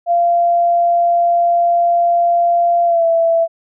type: tone with pitch glide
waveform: sine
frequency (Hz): 690 to 665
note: F5 to E5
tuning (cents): -21 to +15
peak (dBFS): -10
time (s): 0.06-3.48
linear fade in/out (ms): 50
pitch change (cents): -64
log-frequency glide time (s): 2.85-3.05
effects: none